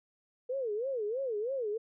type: tone with vibrato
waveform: sine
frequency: 475.5 Hz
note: A#4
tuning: 34 cents sharp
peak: -31 dBFS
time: 0.49-1.78 s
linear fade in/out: 10 ms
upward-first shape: sine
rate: 3.1 Hz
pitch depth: 250 cents each way
effects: none